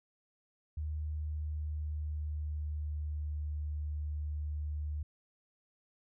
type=tone with pitch glide; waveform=sine; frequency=76.4 to 75 Hz; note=D#2 to D2; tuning=-31 to +37 cents; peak=-34 dBFS; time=0.77-5.03 s; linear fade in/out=5 ms; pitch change=-32 cents; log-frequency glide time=1.03-3.36 s; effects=none